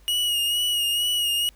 45% pulse tone with vibrato, 2890 Hz, F#7, 41 cents flat, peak -21 dBFS, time 0.08-1.49 s, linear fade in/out 0 ms, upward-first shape sine, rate 2.2 Hz, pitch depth 35 cents each way, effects added 50 Hz sine -51 dBFS peak until 1.55 s + pink hiss -59 dBFS RMS until 1.55 s

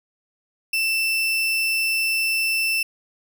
35% pulse tone, 2665 Hz, E7, 18 cents sharp, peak -18 dBFS, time 0.73-2.83 s, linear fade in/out 5 ms, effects none

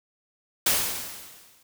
white noise with exponential decay, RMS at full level -20 dBFS, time 0.66-1.63 s, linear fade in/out 5 ms, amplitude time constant 210 ms, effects none

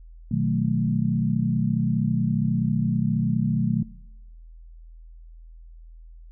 sine chord, B dominant seventh, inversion none, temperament equal, 123.47 / 155.56 / 185 / 220 Hz, B2 / D#3 / F#3 / A3, 0 / 0 / 0 / 0 cents, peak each -26 dBFS, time 0.31-3.83 s, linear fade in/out 5 ms, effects noise-tail reverb RT60 0.9 s tail -22 dB re dry + added 41 Hz sine -42 dBFS peak until 6.31 s

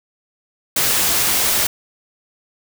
white noise, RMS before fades -17 dBFS, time 0.76-1.67 s, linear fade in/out 5 ms, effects none

